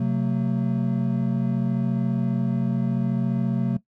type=chord; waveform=triangle; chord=F# diminished; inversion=second; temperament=equal with one note detuned; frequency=130.81 / 185 / 225.7 Hz; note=C3 / F#3 / A3; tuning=0 / 0 / +44 cents; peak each=-23 dBFS; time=0-3.77 s; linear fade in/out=5 ms; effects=noise-tail reverb RT60 0.1 s tail -17 dB re dry